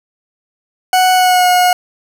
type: tone with pitch glide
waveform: 40% pulse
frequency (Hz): 740 to 723.1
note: F#5 to F#5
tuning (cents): 0 to -40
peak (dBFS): -7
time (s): 0.93-1.73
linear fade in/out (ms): 2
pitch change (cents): -40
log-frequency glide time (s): 1.13-1.48
effects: none